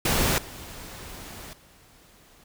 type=noise with level steps; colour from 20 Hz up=pink; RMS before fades=-23 / -41 / -55 dBFS; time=0.05-2.44 s; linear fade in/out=5 ms; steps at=0.38 / 1.53 s; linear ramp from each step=2 ms; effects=none